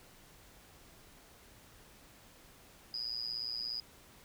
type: tone with amplitude modulation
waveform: sine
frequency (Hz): 4941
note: D#8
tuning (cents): -13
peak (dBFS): -32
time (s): 2.94-3.8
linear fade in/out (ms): 2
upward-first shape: sine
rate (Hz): 117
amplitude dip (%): 95
effects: pink hiss -59 dBFS RMS until 4.24 s